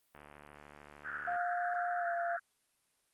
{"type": "click train", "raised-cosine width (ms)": 0.5, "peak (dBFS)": -37, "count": 90, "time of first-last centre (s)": [0.15, 1.361], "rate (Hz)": 73.5}
{"type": "band-pass noise", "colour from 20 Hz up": "white", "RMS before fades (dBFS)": -41, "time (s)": [1.04, 2.4], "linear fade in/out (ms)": 20, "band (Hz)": [1300, 1700], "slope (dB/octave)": 96}
{"type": "tone with pitch glide", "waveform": "sine", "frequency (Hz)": [705, 688.1], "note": ["F5", "F5"], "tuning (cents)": [16, -26], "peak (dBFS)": -33, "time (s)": [1.27, 2.37], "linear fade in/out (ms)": 10, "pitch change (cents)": -42, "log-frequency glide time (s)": [1.99, 2.06]}
{"effects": ["white hiss -75 dBFS RMS until 3.13 s", "Opus 32 kbps"]}